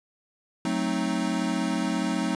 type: chord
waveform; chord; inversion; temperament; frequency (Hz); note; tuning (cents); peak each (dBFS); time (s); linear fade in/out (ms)
square; F# diminished seventh; none; equal; 185 / 220 / 261.6 / 311.1; F#3 / A3 / C4 / Eb4; 0 / 0 / 0 / 0; -31; 0.65-2.35; 2
effects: resampled to 22050 Hz